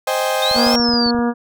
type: chord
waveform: 35% pulse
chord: Ab major seventh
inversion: first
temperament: equal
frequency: 523.3 / 622.3 / 784 / 830.6 Hz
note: C5 / Eb5 / G5 / Ab5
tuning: 0 / 0 / 0 / 0 cents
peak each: -19 / -20 / -21 / -24 dBFS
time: 0.07-0.76 s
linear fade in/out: 5 ms
type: linear two-way sweep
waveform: sine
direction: up then down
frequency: 3600 to 5588 to 4360 Hz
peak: -17 dBFS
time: 0.42-1.11 s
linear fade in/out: 5 ms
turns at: 0.77 s
type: clicks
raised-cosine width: 5 ms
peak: -22 dBFS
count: 10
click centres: 0.513 / 0.563 / 0.668 / 0.743 / 0.799 / 0.891 / 0.938 / 1.063 / 1.148 / 1.19 s
type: harmonic tone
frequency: 238.2 Hz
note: A#3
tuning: 38 cents sharp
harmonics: 1 / 2 / 3 / 4 / 5 / 6 / 7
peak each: -16 / -22 / -26 / -28 / -30 / -32 / -33 dBFS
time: 0.54-1.34 s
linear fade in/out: 50 ms
effects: none